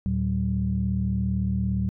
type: tone cluster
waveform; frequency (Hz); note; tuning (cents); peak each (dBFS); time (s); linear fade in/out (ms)
sine; 76.5 / 113.9 / 190.5; D#2 / A#2 / G3; -29 / -40 / -49; -27 / -27 / -25; 0.06-1.89; 0
effects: tanh soft clip ceiling -13 dBFS

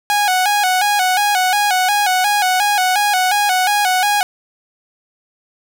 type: tone with vibrato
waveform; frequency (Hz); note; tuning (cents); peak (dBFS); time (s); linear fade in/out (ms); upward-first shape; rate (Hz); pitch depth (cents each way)
sawtooth; 781; G5; -7; -9; 0.1-4.23; 0; square; 2.8; 95
effects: none

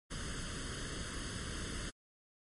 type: noise with comb filter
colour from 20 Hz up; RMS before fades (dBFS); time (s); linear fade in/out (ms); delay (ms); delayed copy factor
pink; -41; 0.1-1.91; 20; 0.62; +0.8
effects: MP3 48 kbps

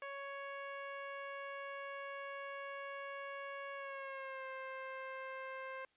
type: tone with pitch glide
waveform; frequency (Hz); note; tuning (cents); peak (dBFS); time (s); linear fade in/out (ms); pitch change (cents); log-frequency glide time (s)
15% pulse; 556 to 527.2; C#5 to C5; +5 to +13; -37; 0.02-5.85; 2; -92; 3.75-4.45
effects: white hiss -75 dBFS RMS until 5.96 s + resampled to 8000 Hz

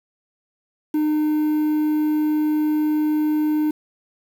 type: tone with quantisation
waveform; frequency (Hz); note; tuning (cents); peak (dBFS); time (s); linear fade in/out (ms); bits
triangle; 304.4; D#4; -38; -15; 0.94-3.71; 5; 7
effects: none

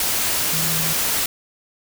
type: tone in noise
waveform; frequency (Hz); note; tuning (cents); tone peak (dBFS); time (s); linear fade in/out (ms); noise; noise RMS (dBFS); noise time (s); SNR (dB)
sine; 161.3; E3; -37; -27; 0.53-0.93; 2; white; -21; 0-1.26; -9
effects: none

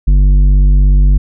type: tone with tanh clipping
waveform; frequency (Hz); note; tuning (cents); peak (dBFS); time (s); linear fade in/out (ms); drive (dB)
sine; 48.38; G1; -22; -6; 0.07-1.18; 10; 9
effects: none

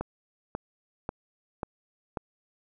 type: click train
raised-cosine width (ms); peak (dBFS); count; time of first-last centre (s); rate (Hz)
1; -17; 5; 0.01-2.172; 1.85
effects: none

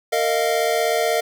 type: chord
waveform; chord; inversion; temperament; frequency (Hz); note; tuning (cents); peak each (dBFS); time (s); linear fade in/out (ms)
square; Bb suspended fourth; none; equal with one note detuned; 459.7 / 622.3 / 698.5; Bb4 / Eb5 / F5; -24 / 0 / 0; -23; 0.12-1.21; 10
effects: none

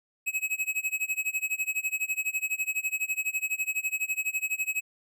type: tone with tremolo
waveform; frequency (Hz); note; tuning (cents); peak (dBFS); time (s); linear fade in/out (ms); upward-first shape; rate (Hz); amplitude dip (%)
square; 2558; D#7; +47; -25; 0.26-4.81; 20; sine; 12; 95
effects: none

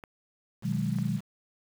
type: clicks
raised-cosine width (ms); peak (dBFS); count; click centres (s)
0.5; -28; 2; 0.038 / 0.986
type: chord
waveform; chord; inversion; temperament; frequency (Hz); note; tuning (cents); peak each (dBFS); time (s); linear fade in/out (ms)
sine; G# minor seventh; first; equal; 123.47 / 155.56 / 185 / 207.7; B2 / D#3 / F#3 / G#3; 0 / 0 / 0 / 0; -32; 0.62-1.21; 50
effects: 8-bit

